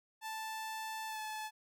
sawtooth tone with pitch glide, 880 to 864.4 Hz, A5 to A5, 0 to -31 cents, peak -36 dBFS, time 0.21-1.51 s, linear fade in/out 50 ms, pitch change -31 cents, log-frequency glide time 1.08-1.19 s, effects none

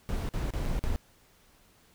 brown noise with dropouts, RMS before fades -30 dBFS, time 0.09-0.96 s, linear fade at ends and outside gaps 0 ms, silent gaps 0.289-0.337 / 0.505-0.537 / 0.654-0.66 / 0.793-0.839 s, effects pink hiss -62 dBFS RMS until 1.94 s

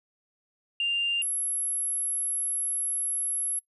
sine tone pair in turn, 2794 / 11176 Hz, F7 / F9, 0 / 0 cents, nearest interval 2 octaves, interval 2400 cents, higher second, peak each -23 / -25 dBFS, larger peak first, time 0.8-1.22 / 1.22-3.59 s, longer second, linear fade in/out 2 ms, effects noise-tail reverb RT60 0.1 s tail -21 dB re dry + tanh soft clip ceiling -19 dBFS

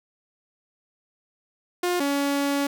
sawtooth tone pair in turn, 355.3 / 282 Hz, F4 / C#4, +30 / +30 cents, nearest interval major third, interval 400 cents, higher first, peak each -18 dBFS, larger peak neither, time 1.83-2 / 2-2.67 s, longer second, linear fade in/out 5 ms, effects none

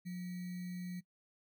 sine tone with sample-and-hold, 179.3 Hz, F3, 46 cents sharp, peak -39 dBFS, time 0.05-1.01 s, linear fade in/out 20 ms, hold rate 2100 Hz, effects noise-tail reverb RT60 0.1 s tail -22 dB re dry

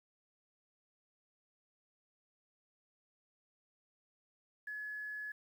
sine tone with quantisation, 1700 Hz, G#6, 40 cents sharp, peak -40 dBFS, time 4.67-5.32 s, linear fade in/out 5 ms, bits 11, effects none

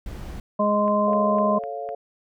brown noise, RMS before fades -34 dBFS, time 0.06-0.4 s, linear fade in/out 2 ms
harmonic tone, 207.7 Hz, G#3, in tune, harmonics 1 / 2 / 3 / 5, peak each -23 / -32 / -21 / -23 dBFS, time 0.59-1.59 s, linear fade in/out 10 ms
click train, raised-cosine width 0.5 ms, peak -27 dBFS, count 5, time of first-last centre 0.88-1.89 s, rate 3.96 Hz
sine chord, A augmented, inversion none, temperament equal, 440 / 554.4 / 698.5 Hz, A4 / C#5 / E#5, 0 / 0 / 0 cents, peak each -34 / -34 / -31 dBFS, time 1.07-1.95 s, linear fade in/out 5 ms
effects none

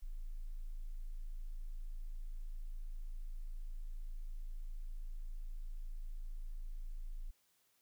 sine tone, 27.43 Hz, A0, 4 cents flat, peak -40 dBFS, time 0.02-7.31 s, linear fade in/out 10 ms, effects white hiss -75 dBFS RMS until 7.81 s

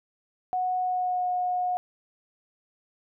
sine tone with pitch glide, 735 to 724.5 Hz, F#5 to F#5, -12 to -37 cents, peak -24 dBFS, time 0.53-1.77 s, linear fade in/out 0 ms, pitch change -25 cents, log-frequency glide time 0.79-1.28 s, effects none

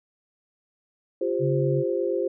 sine chord, F suspended second, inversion none, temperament equal with one note detuned, 349.2 / 397.5 / 523.3 Hz, F4 / G4 / C5, 0 / +24 / 0 cents, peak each -27 dBFS, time 1.21-2.28 s, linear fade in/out 5 ms
sine tone, 140 Hz, C#3, 18 cents sharp, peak -23 dBFS, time 1.39-1.84 s, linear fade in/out 50 ms
effects none

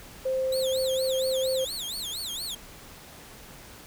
sine tone, 523.3 Hz, C5, in tune, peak -24 dBFS, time 0.25-1.65 s, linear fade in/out 10 ms
sawtooth tone with vibrato, 3781 Hz, A#7, 24 cents sharp, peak -29 dBFS, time 0.52-2.55 s, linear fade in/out 5 ms, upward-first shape sine, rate 4.3 Hz, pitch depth 290 cents each way
effects pink hiss -47 dBFS RMS until 3.86 s

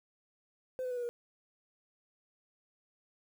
sine tone with pitch steps, 513 / 503.6 / 494.4 / 485.3 / 476.4 Hz, C5 / B4 / B4 / B4 / A#4, -34 / +34 / +2 / -30 / +38 cents, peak -32 dBFS, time 0.79-1.09 s, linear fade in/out 0 ms, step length 60 ms, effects tanh soft clip ceiling -32 dBFS + 10-bit

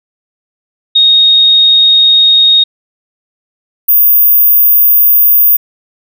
sine tone pair in turn, 3729 / 14916 Hz, A#7 / A#9, 0 / 0 cents, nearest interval 2 octaves, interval 2400 cents, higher second, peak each -3 dBFS, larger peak neither, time 0.95-2.64 / 3.88-5.57 s, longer neither, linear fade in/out 10 ms, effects none

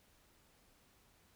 silence, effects pink hiss -69 dBFS RMS until 1.35 s

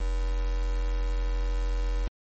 sine tone with quantisation, 43.65 Hz, F1, in tune, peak -24 dBFS, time 0-2.08 s, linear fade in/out 10 ms, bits 6, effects MP3 32 kbps

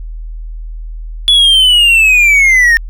triangle linear sweep, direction down, 3432 to 1810 Hz, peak -3 dBFS, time 1.28-2.77 s, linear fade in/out 0 ms, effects added 40 Hz sine -21 dBFS peak until 2.89 s

